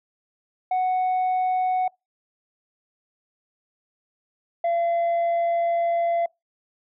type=tone pair in turn; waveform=sine; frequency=740 / 681.7 Hz; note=F#5 / F5; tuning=0 / -42 cents; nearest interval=minor second; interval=142 cents; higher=first; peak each=-17 dBFS; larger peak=neither; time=0.71-1.88 / 4.64-6.26 s; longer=second; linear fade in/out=5 ms; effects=noise-tail reverb RT60 0.2 s tail -26 dB re dry + tanh soft clip ceiling -19 dBFS